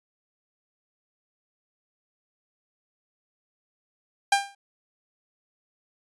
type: tone with exponential decay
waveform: sawtooth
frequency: 798 Hz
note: G5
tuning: 31 cents sharp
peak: -11 dBFS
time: 4.32-4.55 s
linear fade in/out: 5 ms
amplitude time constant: 48 ms
effects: resampled to 24000 Hz